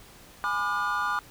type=chord; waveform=triangle; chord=G# diminished seventh; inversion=none; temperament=just; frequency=830.6 / 996.7 / 1196.1 / 1435.3 Hz; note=G#5 / B5 / D6 / F6; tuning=0 / +16 / +31 / +47 cents; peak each=-33 / -31 / -27 / -28 dBFS; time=0.44-1.19 s; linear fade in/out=0 ms; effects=pink hiss -51 dBFS RMS until 1.3 s